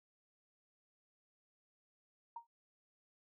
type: tone with exponential decay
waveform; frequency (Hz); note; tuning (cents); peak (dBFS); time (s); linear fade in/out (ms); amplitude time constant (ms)
sine; 932.3; A#5; 0; -40; 2.36-2.47; 5; 22
effects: none